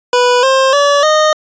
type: tone with pitch steps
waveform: 25% pulse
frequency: 492.4 / 530.8 / 572.2 / 616.8 Hz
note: B4 / C5 / D5 / D#5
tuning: -5 / +25 / -45 / -15 cents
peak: -4 dBFS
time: 0.13-1.33 s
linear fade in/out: 2 ms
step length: 300 ms
effects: resampled to 16000 Hz